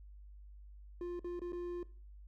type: tone with dropouts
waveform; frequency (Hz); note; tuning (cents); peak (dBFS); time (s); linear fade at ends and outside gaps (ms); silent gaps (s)
triangle; 351.1; F4; +9; -36; 1.01-1.83; 2; 1.194-1.244 / 1.394-1.417 / 1.522-1.53
effects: noise-tail reverb RT60 0.4 s tail -18 dB re dry + added 50 Hz sine -51 dBFS peak until 2.27 s